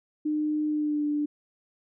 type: tone with pitch glide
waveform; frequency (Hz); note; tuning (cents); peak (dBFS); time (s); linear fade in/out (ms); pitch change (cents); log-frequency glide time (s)
sine; 303.2 to 295.4; D#4 to D4; -45 to +10; -24; 0.25-1.26; 10; -45; 0.68-1.05
effects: none